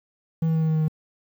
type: tone with pitch steps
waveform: triangle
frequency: 162.4 / 161.28 / 160.16 / 159.06 / 157.96 / 156.87 / 155.78 Hz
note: E3 / E3 / E3 / D#3 / D#3 / D#3 / D#3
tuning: -26 / -38 / -50 / +38 / +26 / +14 / +2 cents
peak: -17 dBFS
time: 0.42-0.882 s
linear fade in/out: 5 ms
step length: 66 ms
effects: 9-bit